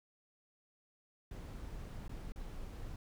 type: noise with dropouts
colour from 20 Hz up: brown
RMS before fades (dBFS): -45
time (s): 1.31-2.96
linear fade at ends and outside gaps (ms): 2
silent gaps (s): 2.08-2.093 / 2.321-2.359
effects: none